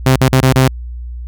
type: tone with dropouts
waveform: sawtooth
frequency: 130.81 Hz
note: C3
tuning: in tune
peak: -3 dBFS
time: 0.06-0.68 s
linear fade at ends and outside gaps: 5 ms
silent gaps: 0.161-0.21 / 0.284-0.326 / 0.406-0.428 / 0.527-0.557 s
effects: added 60 Hz sine -23 dBFS peak until 1.27 s